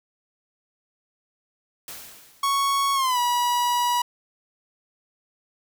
white noise with exponential decay, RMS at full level -36 dBFS, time 1.88-2.9 s, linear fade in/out 1 ms, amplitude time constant 220 ms
45% pulse tone with pitch glide, 1108.7 to 970.8 Hz, C#6 to B5, 0 to -30 cents, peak -20 dBFS, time 2.43-4.02 s, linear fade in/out 5 ms, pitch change -230 cents, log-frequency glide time 2.94-3.19 s
effects none

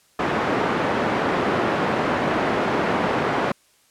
pink band-pass noise, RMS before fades -22 dBFS, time 0.19-3.52 s, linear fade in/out 5 ms, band 220 to 1600 Hz, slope 12 dB/octave, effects white hiss -59 dBFS RMS until 3.9 s + low-pass 11000 Hz 12 dB/octave

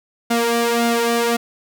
sawtooth tone with flanger, 234.2 Hz, A#3, 8 cents sharp, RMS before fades -18 dBFS, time 0.3-1.37 s, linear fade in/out 10 ms, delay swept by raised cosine 1.4 to 2.6 ms, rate 1.8 Hz, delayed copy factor +0.8, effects none

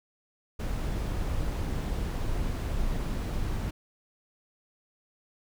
brown noise, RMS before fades -30 dBFS, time 0.59-3.71 s, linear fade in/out 10 ms, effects none

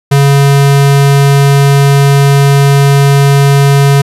square tone, 140 Hz, C#3, 18 cents sharp, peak -4 dBFS, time 0.11-4.02 s, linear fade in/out 10 ms, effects resampled to 32000 Hz

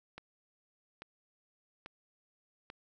click train, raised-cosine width 0.3 ms, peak -29 dBFS, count 4, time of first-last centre 0.18-2.701 s, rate 1.19 Hz, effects none

